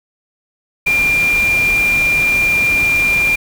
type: tone in noise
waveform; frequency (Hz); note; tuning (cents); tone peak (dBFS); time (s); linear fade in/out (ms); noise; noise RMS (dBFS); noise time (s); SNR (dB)
sine; 2391; D7; +30; -11; 0.86-3.36; 10; pink; -25; 0.86-3.36; +11
effects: none